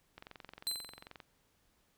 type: click train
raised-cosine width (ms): 0.3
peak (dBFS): -32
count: 24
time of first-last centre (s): 0.18-1.202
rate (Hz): 22.5
type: tone with exponential decay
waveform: sawtooth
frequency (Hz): 4072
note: C8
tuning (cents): -48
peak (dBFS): -28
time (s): 0.67-1.08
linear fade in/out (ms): 0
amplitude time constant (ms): 89
effects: pink hiss -73 dBFS RMS until 1.97 s